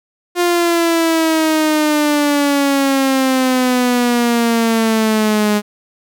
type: exponential sweep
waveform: sawtooth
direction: down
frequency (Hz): 353.4 to 207.1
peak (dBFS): -8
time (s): 0.35-5.62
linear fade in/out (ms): 50
effects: none